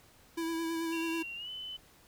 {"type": "tone with vibrato", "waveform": "square", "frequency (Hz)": 329.6, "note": "E4", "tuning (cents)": 0, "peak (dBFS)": -33, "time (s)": [0.37, 1.23], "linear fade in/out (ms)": 10, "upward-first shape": "sine", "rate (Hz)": 9.2, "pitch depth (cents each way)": 22}
{"type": "tone with pitch glide", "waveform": "sine", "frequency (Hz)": [2755, 3022], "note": ["F7", "F#7"], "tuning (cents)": [-24, 36], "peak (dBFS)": -39, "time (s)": [0.92, 1.77], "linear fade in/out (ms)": 10, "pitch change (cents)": 160, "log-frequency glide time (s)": [1.35, 1.5]}
{"effects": ["pink hiss -61 dBFS RMS until 2.07 s"]}